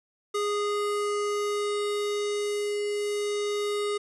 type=tone pair together; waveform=square; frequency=412.7 / 1237.9 Hz; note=G#4 / D#6; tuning=-11 / -9 cents; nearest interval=octave + perfect fifth; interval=1902 cents; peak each=-27 / -38 dBFS; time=0.34-3.98 s; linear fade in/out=10 ms; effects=resampled to 24000 Hz + 10-bit